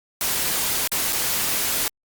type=noise with dropouts; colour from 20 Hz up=white; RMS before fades=-23 dBFS; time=0.21-1.88 s; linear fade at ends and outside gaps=1 ms; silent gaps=0.875-0.918 / 1.125-1.129 s; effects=Opus 48 kbps